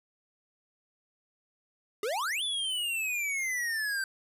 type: exponential two-way sweep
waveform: square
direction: up then down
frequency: 392 to 3520 to 1547 Hz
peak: -30 dBFS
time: 2.03-4.04 s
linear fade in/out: 2 ms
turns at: 2.43 s
effects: resampled to 32000 Hz + 11-bit